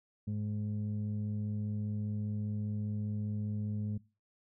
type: tone pair together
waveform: sine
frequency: 105 / 210 Hz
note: G#2 / G#3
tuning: +19 / +19 cents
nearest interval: octave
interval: 1200 cents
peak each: -33 / -35 dBFS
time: 0.27-3.98 s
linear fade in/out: 10 ms
effects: noise-tail reverb RT60 0.3 s tail -21 dB re dry + tanh soft clip ceiling -29 dBFS